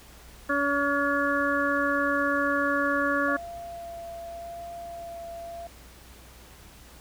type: harmonic tone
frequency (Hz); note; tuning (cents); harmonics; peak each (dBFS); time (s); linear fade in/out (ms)
283.4; C#4; +38; 1 / 2 / 4 / 5 / 6; -29 / -29 / -29 / -29 / -29; 0.49-3.37; 10
type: tone with vibrato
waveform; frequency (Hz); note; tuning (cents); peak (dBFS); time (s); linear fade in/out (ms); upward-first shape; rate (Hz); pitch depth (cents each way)
sine; 682; F5; -41; -36; 3.28-5.67; 2; sine; 0.86; 12
effects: added 60 Hz sine -51 dBFS peak until 7 s + pink hiss -51 dBFS RMS until 7 s